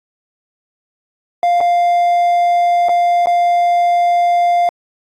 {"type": "tone with dropouts", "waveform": "triangle", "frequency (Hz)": 699, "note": "F5", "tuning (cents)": 1, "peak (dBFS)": -8, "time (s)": [1.43, 4.69], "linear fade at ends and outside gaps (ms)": 1, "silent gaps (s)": [[1.605, 1.61], [2.886, 2.892], [3.259, 3.27]], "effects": ["AAC 64 kbps"]}